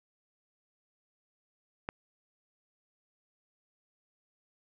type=click; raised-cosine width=0.5 ms; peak=-19 dBFS; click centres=1.889 s; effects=none